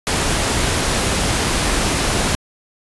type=noise; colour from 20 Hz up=pink; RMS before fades=-18 dBFS; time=0.07-2.35 s; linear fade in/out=0 ms; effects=resampled to 24000 Hz